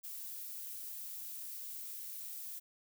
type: noise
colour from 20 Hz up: violet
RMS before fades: -45 dBFS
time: 0.03-2.6 s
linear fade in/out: 20 ms
effects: none